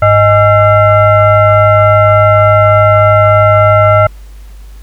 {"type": "tone with frequency modulation", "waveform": "sine", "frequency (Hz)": 622.3, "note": "D#5", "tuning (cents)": 0, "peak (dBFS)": -3, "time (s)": [0.02, 4.07], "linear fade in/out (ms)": 5, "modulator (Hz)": 726, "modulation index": 1.2, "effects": ["added 50 Hz sine -28 dBFS peak until 4.82 s", "pink hiss -45 dBFS RMS until 4.82 s"]}